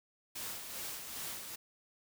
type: noise with tremolo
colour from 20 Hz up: white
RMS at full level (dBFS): -41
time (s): 0.35-1.56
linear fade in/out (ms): 10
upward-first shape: sine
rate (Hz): 2.5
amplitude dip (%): 45
effects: none